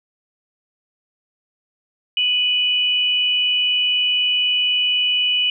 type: tone pair together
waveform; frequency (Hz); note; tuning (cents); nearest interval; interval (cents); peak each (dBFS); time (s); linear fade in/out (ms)
sine; 2496 / 2960; D#7 / F#7; +5 / 0; minor third; 295; -23 / -16; 2.17-5.5; 2
effects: none